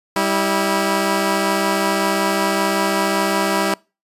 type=tone pair together; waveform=10% pulse; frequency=196 / 324.9 Hz; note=G3 / E4; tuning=0 / -25 cents; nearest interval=major sixth; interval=875 cents; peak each=-11 dBFS; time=0.16-3.74 s; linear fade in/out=2 ms; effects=noise-tail reverb RT60 0.3 s tail -26 dB re dry + resampled to 32000 Hz